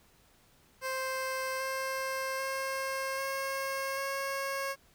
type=tone with pitch steps; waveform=15% pulse; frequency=524 / 529.5 / 535 / 540.6 / 546.3 Hz; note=C5 / C5 / C5 / C#5 / C#5; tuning=+2 / +21 / +38 / -44 / -25 cents; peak=-26 dBFS; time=0.81-4.76 s; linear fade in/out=50 ms; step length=790 ms; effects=pink hiss -64 dBFS RMS until 4.94 s